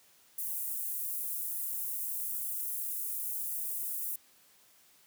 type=high-pass noise; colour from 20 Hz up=pink; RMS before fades=-36 dBFS; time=0.38-4.16 s; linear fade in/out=5 ms; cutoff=11000 Hz; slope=24 dB/octave; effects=white hiss -63 dBFS RMS until 5.06 s + high-pass 80 Hz 12 dB/octave